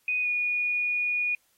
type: tone with pitch glide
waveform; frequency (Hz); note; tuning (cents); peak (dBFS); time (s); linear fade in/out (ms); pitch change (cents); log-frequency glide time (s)
sine; 2489 to 2452; D#7 to D#7; 0 to -26; -24; 0.08-1.35; 2; -26; 0.22-0.27
effects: white hiss -68 dBFS RMS until 1.57 s + AAC 48 kbps